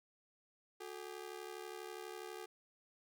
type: ring-modulated tone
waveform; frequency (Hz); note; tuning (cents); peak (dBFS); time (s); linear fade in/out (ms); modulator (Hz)
sawtooth; 400.6; G4; +38; -39; 0.8-2.46; 10; 36.1
effects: none